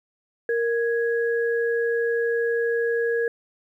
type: tone pair together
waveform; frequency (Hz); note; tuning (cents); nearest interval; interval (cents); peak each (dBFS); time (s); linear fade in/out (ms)
sine; 466.2 / 1661.3; A#4 / G#6; 0 / 0; octave + minor seventh; 2200; -21 / -28; 0.49-3.28; 2
effects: 10-bit